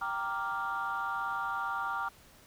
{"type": "chord", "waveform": "sine", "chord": "G minor seventh", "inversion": "none", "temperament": "equal", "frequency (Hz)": [784, 932.3, 1174.7, 1396.9], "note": ["G5", "Bb5", "D6", "F6"], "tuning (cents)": [0, 0, 0, 0], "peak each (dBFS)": [-38, -37, -35, -35], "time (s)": [0.01, 2.09], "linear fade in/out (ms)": 10, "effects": ["tanh soft clip ceiling -25 dBFS", "pink hiss -58 dBFS RMS until 2.46 s"]}